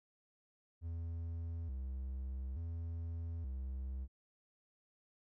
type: tone with vibrato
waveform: triangle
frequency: 73.9 Hz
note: D2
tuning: 11 cents sharp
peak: -37 dBFS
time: 0.81-4.08 s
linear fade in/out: 50 ms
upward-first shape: square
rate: 0.57 Hz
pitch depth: 210 cents each way
effects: none